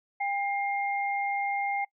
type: tone pair together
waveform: sine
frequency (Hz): 800 / 2119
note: G5 / C7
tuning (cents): +35 / +21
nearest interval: octave + perfect fourth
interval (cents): 1686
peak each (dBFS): -28 / -32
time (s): 0.2-1.85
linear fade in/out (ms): 10
effects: noise-tail reverb RT60 0.1 s tail -23 dB re dry